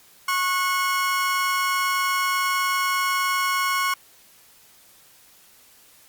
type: tone pair together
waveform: 30% pulse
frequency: 1094.1 / 1466 Hz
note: C#6 / F#6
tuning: -23 / -16 cents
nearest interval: perfect fourth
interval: 507 cents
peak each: -19 / -25 dBFS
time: 0.28-3.94 s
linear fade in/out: 5 ms
effects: white hiss -53 dBFS RMS until 6.08 s + Opus 48 kbps